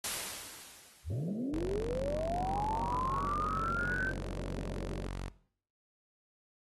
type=noise with exponential decay; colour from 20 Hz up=white; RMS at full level=-34 dBFS; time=0.04-1.52 s; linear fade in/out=2 ms; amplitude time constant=320 ms
type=linear sweep; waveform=sine; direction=up; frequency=61.74 to 1568 Hz; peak=-33 dBFS; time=1.04-4.13 s; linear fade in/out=50 ms
type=band-pass noise; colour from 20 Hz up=pink; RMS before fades=-43 dBFS; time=1.1-5.07 s; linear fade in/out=2 ms; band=130 to 640 Hz; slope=96 dB/octave
type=tone; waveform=sawtooth; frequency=46.25 Hz; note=F#1; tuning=in tune; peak=-33 dBFS; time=1.53-5.29 s; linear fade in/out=10 ms
effects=noise-tail reverb RT60 0.6 s tail -19 dB re dry + AAC 32 kbps